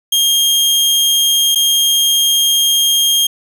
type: tone with dropouts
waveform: sawtooth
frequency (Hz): 3225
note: G7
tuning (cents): +48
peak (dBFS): -7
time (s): 0.12-3.27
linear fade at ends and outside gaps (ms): 5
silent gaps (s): 1.549-1.556
effects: none